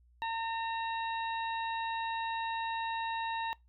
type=harmonic tone with a mistuned harmonic; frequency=910 Hz; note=A#5; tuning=42 cents flat; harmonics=1 / 2 / 3 / 4; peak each=-33 / -41 / -44 / -46 dBFS; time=0.22-3.53 s; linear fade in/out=0 ms; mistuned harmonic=4; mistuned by=+78 cents; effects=noise-tail reverb RT60 0.2 s tail -23 dB re dry + added 60 Hz sine -61 dBFS peak until 3.68 s